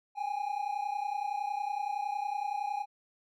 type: tone pair together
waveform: triangle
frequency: 799.8 / 830.6 Hz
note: G5 / G#5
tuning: +35 / 0 cents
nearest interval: minor second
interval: 65 cents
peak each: -33 / -32 dBFS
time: 0.15-2.86 s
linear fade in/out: 50 ms
effects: none